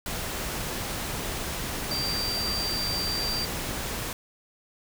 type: tone in noise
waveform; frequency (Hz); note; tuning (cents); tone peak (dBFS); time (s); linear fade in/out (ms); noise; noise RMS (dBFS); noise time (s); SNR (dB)
sine; 4699; D8; 0; -28; 1.91-3.45; 2; pink; -32; 0.06-4.13; +1
effects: none